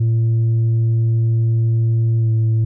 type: tone with pitch glide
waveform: sine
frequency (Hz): 114 to 111.78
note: A#2 to A2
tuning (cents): -38 to +28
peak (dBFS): -10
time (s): 0-2.65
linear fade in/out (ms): 10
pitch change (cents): -34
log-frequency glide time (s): 2.19-2.31
effects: tanh soft clip ceiling -12 dBFS